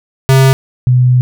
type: tone pair in turn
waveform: square / sine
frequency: 133.5 / 125.43 Hz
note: C3 / B2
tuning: +35 / +27 cents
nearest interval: minor second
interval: 108 cents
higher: first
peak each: -5 dBFS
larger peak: neither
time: 0.29-0.53 / 0.87-1.21 s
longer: second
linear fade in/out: 0 ms
effects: none